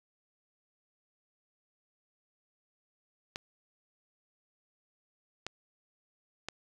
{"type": "clicks", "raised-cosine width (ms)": 0.2, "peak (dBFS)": -19, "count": 3, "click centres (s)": [3.359, 5.466, 6.486], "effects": ["8-bit"]}